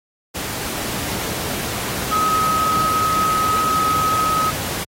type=tone in noise; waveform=sine; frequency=1270 Hz; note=D#6; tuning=35 cents sharp; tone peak=-16 dBFS; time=2.11-4.51 s; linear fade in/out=20 ms; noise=pink; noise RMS=-25 dBFS; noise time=0.34-4.85 s; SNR=+6 dB; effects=high-pass 80 Hz 12 dB/octave + AAC 48 kbps